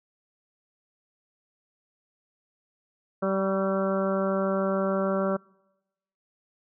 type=harmonic tone with a mistuned harmonic; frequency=193.3 Hz; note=G3; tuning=24 cents flat; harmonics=1 / 2 / 3 / 4 / 5 / 6 / 7 / 8; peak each=-28 / -30 / -27 / -40 / -40 / -36 / -34 / -44 dBFS; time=3.22-5.37 s; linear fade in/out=10 ms; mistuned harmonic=6; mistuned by=-29 cents; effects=noise-tail reverb RT60 1.0 s tail -26 dB re dry